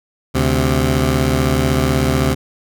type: tone pair together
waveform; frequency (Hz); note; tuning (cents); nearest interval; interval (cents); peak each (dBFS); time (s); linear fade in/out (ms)
15% pulse; 73.42 / 130.82; D2 / C3; 0 / 0; minor seventh; 1000; -10; 0.34-2.35; 20
effects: none